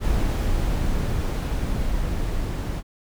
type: noise with level ramp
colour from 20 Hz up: brown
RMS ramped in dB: -21 to -26 dBFS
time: 0-2.83 s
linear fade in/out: 50 ms
effects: none